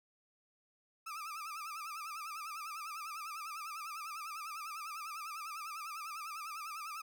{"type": "tone with vibrato", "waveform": "35% pulse", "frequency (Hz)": 1250, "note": "D#6", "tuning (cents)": 8, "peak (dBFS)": -40, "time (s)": [1.06, 7.02], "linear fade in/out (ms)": 10, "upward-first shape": "sine", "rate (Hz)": 10, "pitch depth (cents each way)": 120, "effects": []}